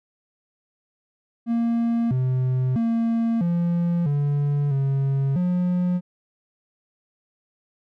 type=tone with pitch steps; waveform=triangle; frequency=232.6 / 128.4 / 229.5 / 172.1 / 144.1 / 136.8 / 179.1 Hz; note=A#3 / C3 / A#3 / F3 / D3 / C#3 / F3; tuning=-4 / -32 / -27 / -25 / -33 / -23 / +44 cents; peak=-17 dBFS; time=1.46-6.01 s; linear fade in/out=50 ms; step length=650 ms; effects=none